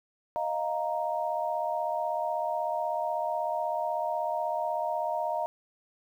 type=chord; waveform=sine; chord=Eb suspended second; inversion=none; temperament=equal; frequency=622.3 / 698.5 / 932.3 Hz; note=Eb5 / F5 / Bb5; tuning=0 / 0 / 0 cents; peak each=-32 dBFS; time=0.36-5.46 s; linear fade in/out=0 ms; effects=10-bit